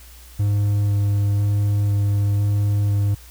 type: tone with vibrato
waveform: triangle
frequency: 102 Hz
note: G#2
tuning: 31 cents flat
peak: -14 dBFS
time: 0.39-3.15 s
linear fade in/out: 10 ms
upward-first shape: square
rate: 1 Hz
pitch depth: 8 cents each way
effects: added 60 Hz sine -42 dBFS peak until 3.3 s + white hiss -47 dBFS RMS until 3.3 s